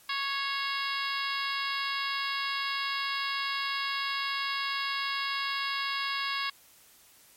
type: harmonic tone with a mistuned harmonic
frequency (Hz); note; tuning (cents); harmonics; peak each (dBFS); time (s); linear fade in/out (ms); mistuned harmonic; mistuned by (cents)
554.4; C#5; 0; 2 / 3 / 4 / 5 / 6 / 7 / 8 / 9; -34 / -36 / -37 / -38 / -39 / -39 / -40 / -41; 0.09-6.5; 5; 4; -26
effects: white hiss -58 dBFS RMS until 7.36 s + MP3 64 kbps